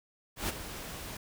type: noise with ADSR envelope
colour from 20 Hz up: pink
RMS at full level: -31 dBFS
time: 0.36-1.17 s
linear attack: 130 ms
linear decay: 21 ms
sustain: -11 dB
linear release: 4 ms
effects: none

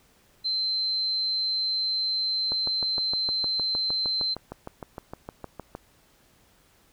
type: tone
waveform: sine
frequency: 4100 Hz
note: C8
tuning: 36 cents flat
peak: -24 dBFS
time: 0.44-4.35 s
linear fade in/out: 20 ms
type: click train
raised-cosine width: 1 ms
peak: -21 dBFS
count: 22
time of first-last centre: 2.52-5.751 s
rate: 6.5 Hz
effects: pink hiss -61 dBFS RMS until 6.92 s

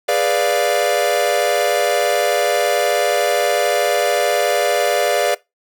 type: chord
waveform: 45% pulse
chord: G# diminished seventh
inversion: none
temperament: equal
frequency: 415.3 / 493.9 / 587.3 / 698.5 Hz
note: G#4 / B4 / D5 / F5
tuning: 0 / 0 / 0 / 0 cents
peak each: -23 / -21 / -18 / -20 dBFS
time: 0.08-5.35 s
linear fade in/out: 10 ms
effects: noise-tail reverb RT60 0.2 s tail -21 dB re dry

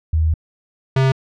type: tone pair in turn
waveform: sine / square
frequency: 79.4 / 133 Hz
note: D#2 / C3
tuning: +36 / +29 cents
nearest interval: major sixth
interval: 893 cents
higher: second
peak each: -13 dBFS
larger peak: neither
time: 0.13-0.34 / 0.96-1.12 s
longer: first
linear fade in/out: 5 ms
effects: low-pass 4000 Hz 12 dB/octave

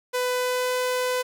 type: tone with pitch glide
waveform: sawtooth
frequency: 499.4 to 502.9 Hz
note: B4 to B4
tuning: +19 to +31 cents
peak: -19 dBFS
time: 0.13-1.23 s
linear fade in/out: 20 ms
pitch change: +12 cents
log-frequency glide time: 0.32-0.75 s
effects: none

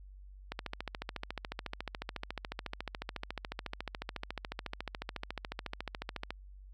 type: click train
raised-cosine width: 0.3 ms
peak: -21 dBFS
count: 82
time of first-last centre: 0.52-6.306 s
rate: 14 Hz
effects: added 48 Hz sine -49 dBFS peak until 6.73 s

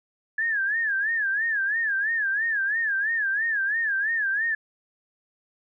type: tone with vibrato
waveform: sine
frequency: 1700 Hz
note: G#6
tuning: 40 cents sharp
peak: -22 dBFS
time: 0.38-4.55 s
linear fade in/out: 5 ms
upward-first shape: sine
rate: 3 Hz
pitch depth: 150 cents each way
effects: none

